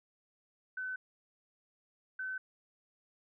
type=tone pair in turn; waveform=sine; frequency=1514 / 1522.8 Hz; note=F#6 / F#6; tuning=+39 / +49 cents; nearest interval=unison; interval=10 cents; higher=second; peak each=-36 / -36 dBFS; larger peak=neither; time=0.77-0.96 / 2.19-2.38 s; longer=neither; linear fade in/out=5 ms; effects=none